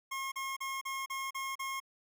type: tone bursts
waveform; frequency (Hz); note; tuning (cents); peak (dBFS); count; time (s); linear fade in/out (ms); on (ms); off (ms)
25% pulse; 1077; C6; +50; -32; 7; 0.11-1.802; 10; 210; 37
effects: none